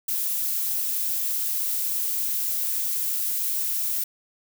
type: noise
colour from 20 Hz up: violet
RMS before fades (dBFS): -26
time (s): 0.08-4.04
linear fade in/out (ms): 5
effects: none